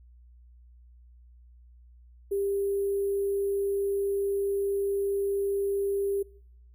sine tone with sample-and-hold, 397.7 Hz, G4, 25 cents sharp, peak -25 dBFS, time 2.31-6.23 s, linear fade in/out 10 ms, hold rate 11025 Hz, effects noise-tail reverb RT60 0.8 s tail -25 dB re dry + added 60 Hz sine -51 dBFS peak until 6.74 s

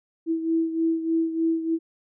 sine beating tone pair, 326.4 / 329.7 Hz, E4 / E4, -17 / 0 cents, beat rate 3.3 Hz, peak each -22 / -28 dBFS, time 0.26-1.79 s, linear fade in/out 50 ms, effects none

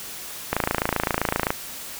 click train, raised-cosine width 0.5 ms, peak -5 dBFS, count 28, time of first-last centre 0.53-1.505 s, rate 27.7 Hz, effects white hiss -36 dBFS RMS until 1.99 s

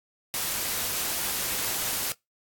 white noise, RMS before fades -29 dBFS, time 0.34-2.12 s, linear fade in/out 0 ms, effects noise-tail reverb RT60 0.2 s tail -25 dB re dry + AAC 64 kbps

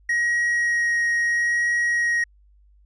triangle tone with vibrato, 1890 Hz, A#6, 23 cents sharp, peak -17 dBFS, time 0.09-2.24 s, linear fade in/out 5 ms, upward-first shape sine, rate 0.76 Hz, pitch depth 8 cents each way, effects added 50 Hz sine -52 dBFS peak until 2.85 s + resampled to 22050 Hz

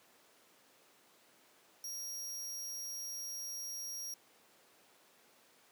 sawtooth tone, 5640 Hz, F8, 16 cents sharp, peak -38 dBFS, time 1.84-4.14 s, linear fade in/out 2 ms, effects pink hiss -65 dBFS RMS until 5.71 s + high-pass 300 Hz 12 dB/octave

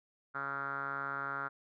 5% pulse tone with low-pass filter, 138.59 Hz, C#3, in tune, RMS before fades -38 dBFS, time 0.34-1.49 s, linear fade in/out 20 ms, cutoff 1400 Hz, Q 8.3, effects none

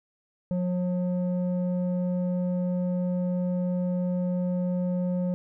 square tone with low-pass filter, 179.7 Hz, F3, 50 cents sharp, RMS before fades -27 dBFS, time 0.51-5.34 s, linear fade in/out 0 ms, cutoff 440 Hz, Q 2.3, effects none

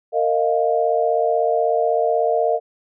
sine chord, Bb suspended fourth, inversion none, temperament equal with one note detuned, 459.7 / 622.3 / 698.5 Hz, Bb4 / Eb5 / F5, -24 / 0 / 0 cents, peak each -20 dBFS, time 0.12-2.6 s, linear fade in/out 50 ms, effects none

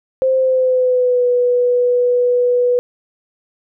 sine tone with pitch glide, 523.3 to 491.1 Hz, C5 to B4, 0 to -10 cents, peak -11 dBFS, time 0.22-2.79 s, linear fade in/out 0 ms, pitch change -110 cents, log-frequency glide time 0.37-1.26 s, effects none

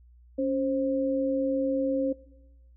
sine tone pair together, 277.2 / 528.8 Hz, C#4 / C5, 0 / +18 cents, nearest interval major seventh, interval 1118 cents, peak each -27 dBFS, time 0.38-2.13 s, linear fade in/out 10 ms, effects noise-tail reverb RT60 1.0 s tail -21 dB re dry + added 60 Hz sine -52 dBFS peak until 2.76 s

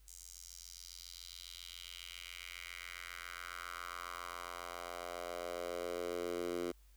10% pulse tone with high-pass filter sweep, 87.31 Hz, F2, in tune, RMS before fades -45 dBFS, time 0.07-6.72 s, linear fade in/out 10 ms, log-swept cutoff 7200 to 330 Hz, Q 2.5, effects added 50 Hz sine -60 dBFS peak until 6.96 s + white hiss -72 dBFS RMS until 6.96 s

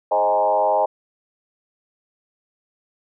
sine tone with frequency modulation, 723 Hz, F#5, 40 cents flat, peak -15 dBFS, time 0.11-0.86 s, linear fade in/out 10 ms, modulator 99 Hz, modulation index 2.1, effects none

